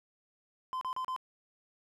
triangle tone bursts, 1029 Hz, C6, 29 cents flat, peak -31 dBFS, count 4, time 0.73-1.163 s, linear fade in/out 0 ms, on 82 ms, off 35 ms, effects none

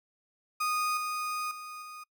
35% pulse tone with level steps, 1237 Hz, D#6, 10 cents flat, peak -26 / -30 / -39 / -41 dBFS, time 0.6-2.04 s, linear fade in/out 10 ms, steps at 0.97 / 1.51 / 1.82 s, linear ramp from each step 2 ms, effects noise-tail reverb RT60 0.1 s tail -24 dB re dry

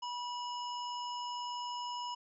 harmonic tone with a mistuned harmonic, 974 Hz, B5, 24 cents flat, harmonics 1 / 3 / 5 / 7, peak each -38 / -45 / -48 / -57 dBFS, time 0.02-2.15 s, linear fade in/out 10 ms, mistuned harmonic 5, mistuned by +120 cents, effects none

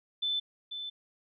sine tone pair in turn, 3520 / 3520 Hz, A7 / A7, 0 / 0 cents, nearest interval unison, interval 0 cents, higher neither, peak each -28 / -36 dBFS, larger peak first, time 0.22-0.4 / 0.71-0.9 s, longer second, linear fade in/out 10 ms, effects none

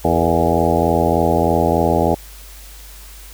harmonic tone with a mistuned harmonic, 83.3 Hz, E2, 19 cents sharp, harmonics 1 / 2 / 3 / 4 / 5 / 6 / 7 / 8 / 9 / 10, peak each -22 / -22 / -22 / -22 / -22 / -22 / -22 / -22 / -22 / -22 dBFS, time 0.04-2.15 s, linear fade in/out 10 ms, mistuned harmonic 6, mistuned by -63 cents, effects added 50 Hz sine -37 dBFS peak until 3.33 s + white hiss -41 dBFS RMS until 3.33 s

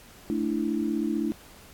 sine chord, A suspended fourth, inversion none, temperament equal, 220 / 293.7 / 329.6 Hz, A3 / D4 / E4, 0 / 0 / 0 cents, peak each -29 dBFS, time 0.3-1.32 s, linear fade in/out 0 ms, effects pink hiss -51 dBFS RMS until 1.73 s + AAC 64 kbps

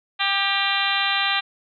harmonic tone with a mistuned harmonic, 396.6 Hz, G4, 20 cents sharp, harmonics 2 / 3 / 4 / 5 / 6 / 7 / 8 / 9 / 10, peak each -28 / -28 / -28 / -28 / -28 / -28 / -28 / -28 / -28 dBFS, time 0.19-1.41 s, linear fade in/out 20 ms, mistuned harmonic 5, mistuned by -36 cents, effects none

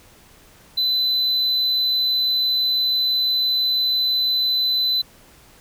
triangle tone, 4017 Hz, B7, 29 cents sharp, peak -16 dBFS, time 0.77-5.02 s, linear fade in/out 10 ms, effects pink hiss -50 dBFS RMS until 5.6 s

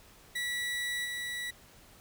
30% pulse tone with level steps, 1950 Hz, B6, 23 cents flat, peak -29 / -32 dBFS, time 0.35-1.51 s, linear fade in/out 10 ms, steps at 1.04 s, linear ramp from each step 20 ms, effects pink hiss -57 dBFS RMS until 2 s

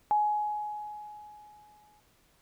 sine tone with exponential decay, 840 Hz, G#5, 19 cents sharp, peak -21 dBFS, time 0.11-2 s, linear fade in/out 0 ms, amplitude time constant 410 ms, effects pink hiss -66 dBFS RMS until 2.41 s

